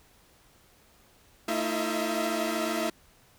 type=tone cluster; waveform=sawtooth; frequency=225.1 / 316.1 / 343.7 / 637 / 674 Hz; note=A3 / D#4 / F4 / D#5 / E5; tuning=+40 / +27 / -28 / +41 / +38 cents; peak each=-30 dBFS; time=1.48-2.9 s; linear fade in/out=5 ms; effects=pink hiss -60 dBFS RMS until 3.38 s